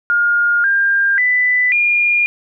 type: tone with pitch steps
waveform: sine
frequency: 1419 / 1600 / 1992 / 2418 Hz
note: F6 / G6 / B6 / D7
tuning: +27 / +35 / +14 / +50 cents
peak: -11 dBFS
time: 0.1-2.26 s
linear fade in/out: 0 ms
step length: 540 ms
effects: none